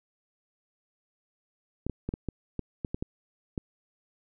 clicks, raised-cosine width 3 ms, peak -18 dBFS, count 10, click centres 1.866 / 1.897 / 2.09 / 2.139 / 2.287 / 2.593 / 2.848 / 2.945 / 3.025 / 3.578 s, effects none

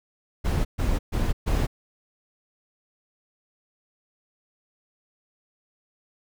brown noise bursts, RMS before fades -23 dBFS, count 4, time 0.44-1.67 s, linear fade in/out 20 ms, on 210 ms, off 130 ms, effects none

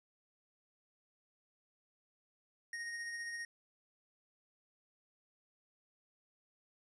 square tone with tremolo, 1864.7 Hz, A#6, in tune, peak -40 dBFS, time 2.73-3.45 s, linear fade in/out 2 ms, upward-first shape sine, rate 15 Hz, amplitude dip 30%, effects resampled to 22050 Hz

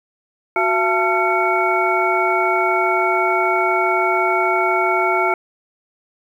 sine tone cluster, 369.8 / 676 / 882 / 1366 / 2227 Hz, F#4 / E5 / A5 / F6 / C#7, -1 / +43 / +4 / -39 / +7 cents, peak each -21 dBFS, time 0.56-5.34 s, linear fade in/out 2 ms, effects 8-bit

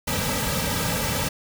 pink noise with comb filter, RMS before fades -25 dBFS, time 0.07-1.29 s, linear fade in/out 10 ms, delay 2.8 ms, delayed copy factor -0.95, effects none

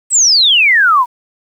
sine exponential sweep, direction down, 8280 to 932.3 Hz, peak -6 dBFS, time 0.1-1.06 s, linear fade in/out 50 ms, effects 7-bit

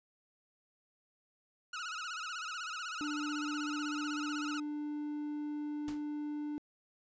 sawtooth tone with vibrato, 1364 Hz, F6, 41 cents flat, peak -35 dBFS, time 1.73-4.6 s, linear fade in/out 5 ms, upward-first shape sine, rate 16 Hz, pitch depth 140 cents each way
triangle tone, 296.9 Hz, D4, 19 cents sharp, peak -34 dBFS, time 3.01-6.58 s, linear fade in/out 0 ms
pink noise with exponential decay, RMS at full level -44 dBFS, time 5.88-6.06 s, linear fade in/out 1 ms, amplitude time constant 39 ms
effects resampled to 16000 Hz

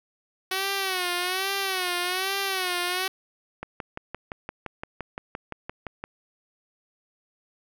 5% pulse tone with vibrato, 373.1 Hz, F#4, 14 cents sharp, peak -14 dBFS, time 0.51-3.08 s, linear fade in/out 5 ms, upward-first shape sine, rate 1.2 Hz, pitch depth 97 cents each way
click train, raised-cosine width 0.5 ms, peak -18 dBFS, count 15, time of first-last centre 3.63-6.04 s, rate 5.81 Hz
effects none

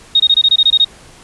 sine tone bursts, 3729 Hz, A#7, in tune, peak -6 dBFS, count 10, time 0.15-0.847 s, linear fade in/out 5 ms, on 49 ms, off 23 ms, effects pink hiss -41 dBFS RMS until 1.23 s + resampled to 24000 Hz

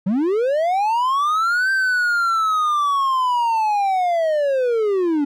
triangle linear two-way sweep, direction up then down, 174 to 1571 to 277.9 Hz, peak -14 dBFS, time 0.06-5.25 s, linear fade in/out 10 ms, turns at 1.71 s, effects none

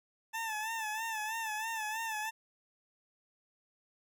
20% pulse tone with vibrato, 880 Hz, A5, in tune, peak -30 dBFS, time 0.33-2.31 s, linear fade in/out 20 ms, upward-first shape sine, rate 3.1 Hz, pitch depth 66 cents each way, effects none

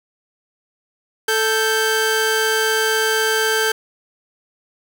sawtooth tone pair together, 440 / 1568 Hz, A4 / G6, 0 / 0 cents, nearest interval octave + minor seventh, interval 2200 cents, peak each -15 dBFS, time 1.28-3.72 s, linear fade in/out 5 ms, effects 7-bit

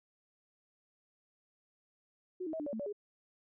sine tone with pitch steps, 366.3 / 315 / 642 / 296.6 / 573 / 221.4 / 575 / 412.4 Hz, F#4 / D#4 / E5 / D4 / D5 / A3 / D5 / G#4, -17 / +21 / -46 / +17 / -43 / +11 / -37 / -12 cents, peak -36 dBFS, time 2.4-2.928 s, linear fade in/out 10 ms, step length 66 ms, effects none

